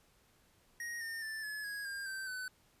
square tone with pitch steps, 1877 / 1819.4 / 1763.5 / 1709.3 / 1656.8 / 1606 / 1556.6 / 1508.8 Hz, A#6 / A#6 / A6 / G#6 / G#6 / G6 / G6 / F#6, +11 / -43 / +3 / +49 / -5 / +41 / -13 / +33 cents, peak -40 dBFS, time 0.8-2.48 s, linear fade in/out 2 ms, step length 210 ms, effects pink hiss -69 dBFS RMS until 2.8 s + resampled to 32000 Hz

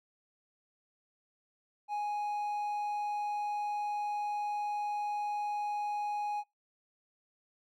triangle tone, 830.6 Hz, G#5, in tune, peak -30 dBFS, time 1.88-6.44 s, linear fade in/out 50 ms, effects noise-tail reverb RT60 0.2 s tail -23 dB re dry

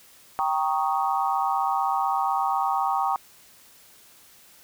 sine chord, Eb dominant seventh, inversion first, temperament equal, 784 / 932.3 / 1108.7 / 1244.5 Hz, G5 / Bb5 / Db6 / Eb6, 0 / 0 / 0 / 0 cents, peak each -25 / -27 / -28 / -30 dBFS, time 0.39-3.16 s, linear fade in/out 0 ms, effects white hiss -53 dBFS RMS until 4.63 s

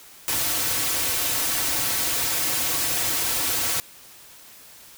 white noise with comb filter, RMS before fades -24 dBFS, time 0.28-3.8 s, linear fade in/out 0 ms, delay 4.9 ms, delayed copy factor -0.7, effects white hiss -47 dBFS RMS until 4.97 s

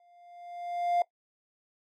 triangle tone with exponential growth, 700 Hz, F5, 4 cents sharp, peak -19 dBFS, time 0-1.02 s, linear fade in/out 2 ms, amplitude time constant 220 ms, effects noise-tail reverb RT60 0.1 s tail -20 dB re dry + tanh soft clip ceiling -16 dBFS

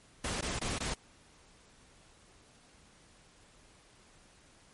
pink noise with dropouts, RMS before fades -35 dBFS, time 0.24-0.94 s, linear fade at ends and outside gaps 5 ms, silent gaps 0.41-0.424 / 0.59-0.613 / 0.784-0.803 s, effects pink hiss -61 dBFS RMS until 4.73 s + MP3 48 kbps

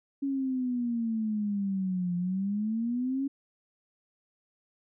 sine exponential two-way sweep, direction down then up, 279.2 to 174.61 to 279.2 Hz, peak -27 dBFS, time 0.22-3.28 s, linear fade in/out 10 ms, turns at 2.16 s, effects none

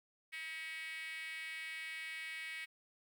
5% pulse tone with high-pass filter, 320 Hz, D#4, 49 cents sharp, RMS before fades -45 dBFS, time 0.32-2.66 s, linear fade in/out 20 ms, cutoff 2100 Hz, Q 7.6, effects 12-bit

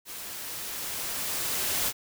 white noise with level ramp, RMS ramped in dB -40 to -27 dBFS, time 0.05-1.93 s, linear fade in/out 50 ms, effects none

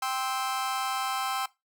40% pulse chord, C major, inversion second, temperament just, 784.9 / 1046.5 / 1308.1 Hz, G5 / C6 / E6, +2 / 0 / -14 cents, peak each -31 / -33 / -32 dBFS, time 0.02-1.46 s, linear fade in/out 5 ms, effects noise-tail reverb RT60 0.2 s tail -18 dB re dry

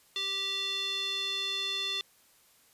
square tone with band-pass filter, 390.5 Hz, G4, 7 cents flat, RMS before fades -33 dBFS, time 0.16-2.01 s, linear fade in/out 0 ms, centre 3600 Hz, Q 5.8, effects white hiss -63 dBFS RMS until 2.73 s + resampled to 32000 Hz

